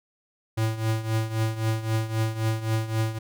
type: tone with tremolo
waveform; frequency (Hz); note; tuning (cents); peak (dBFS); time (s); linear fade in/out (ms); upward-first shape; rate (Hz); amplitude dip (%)
square; 111; A2; +16; -21; 0.57-3.19; 10; triangle; 3.8; 80
effects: none

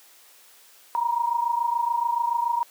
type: tone pair together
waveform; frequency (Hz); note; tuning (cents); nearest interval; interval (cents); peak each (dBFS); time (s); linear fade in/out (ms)
sine; 939 / 966; A#5 / B5; +12 / -39; unison; 49; -23 / -26; 0.95-2.63; 0
effects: white hiss -53 dBFS RMS until 2.7 s + high-pass 400 Hz 12 dB/octave

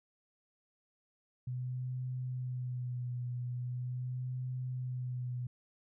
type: tone with vibrato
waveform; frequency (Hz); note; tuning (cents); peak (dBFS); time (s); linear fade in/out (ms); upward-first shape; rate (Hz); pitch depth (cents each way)
sine; 125.1; B2; +23; -35; 1.47-5.47; 5; sine; 0.41; 30
effects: none

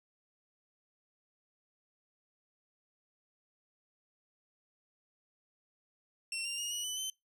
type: tone with pitch steps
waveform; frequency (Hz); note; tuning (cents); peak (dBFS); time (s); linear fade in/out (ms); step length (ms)
20% pulse; 2715 / 2783 / 2853 / 2925 / 2999 / 3074; F7 / F7 / F7 / F#7 / F#7 / G7; -50 / -7 / +36 / -21 / +23 / -35; -30; 6.32-7.1; 2; 130
effects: noise-tail reverb RT60 0.2 s tail -24 dB re dry

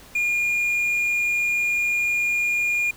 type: tone with quantisation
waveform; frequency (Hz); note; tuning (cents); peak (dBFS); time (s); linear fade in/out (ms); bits
triangle; 2422; D#7; -47; -18; 0.15-2.91; 5; 8
effects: pink hiss -47 dBFS RMS until 2.96 s

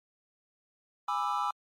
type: chord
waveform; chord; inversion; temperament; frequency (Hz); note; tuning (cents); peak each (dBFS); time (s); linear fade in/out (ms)
triangle; E dominant seventh; first; just; 824.1 / 988.9 / 1186.7 / 1318.5; G#5 / B5 / D6 / E6; -14 / +2 / +18 / 0; -32; 1.08-1.51; 5
effects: MP3 64 kbps

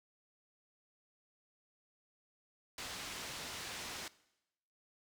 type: low-pass noise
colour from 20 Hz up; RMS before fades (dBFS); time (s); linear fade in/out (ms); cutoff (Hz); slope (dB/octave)
white; -45; 2.78-4.08; 2; 5500; 12
effects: noise-tail reverb RT60 0.9 s tail -20 dB re dry

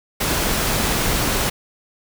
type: noise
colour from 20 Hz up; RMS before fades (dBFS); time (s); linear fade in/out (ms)
pink; -20; 0.2-1.5; 10
effects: none

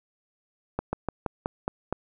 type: slowing click train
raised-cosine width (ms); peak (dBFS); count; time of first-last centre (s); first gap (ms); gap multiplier
1; -13; 7; 0.79-1.926; 140; 1.12
effects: none

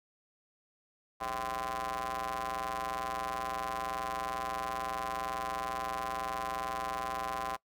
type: ring-modulated tone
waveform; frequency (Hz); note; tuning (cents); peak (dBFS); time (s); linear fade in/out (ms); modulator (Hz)
sawtooth; 122.2; B2; -18; -27; 1.2-7.57; 20; 905
effects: noise-tail reverb RT60 0.1 s tail -22 dB re dry

